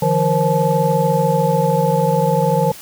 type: tone cluster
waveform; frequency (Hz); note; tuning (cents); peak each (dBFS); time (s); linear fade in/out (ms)
sine; 150.4 / 170.7 / 475.4 / 529 / 864; D3 / F3 / A#4 / C5 / A5; +42 / -39 / +34 / +19 / -32; -19; 0.02-2.72; 5
effects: tanh soft clip ceiling -2 dBFS + white hiss -37 dBFS RMS until 2.81 s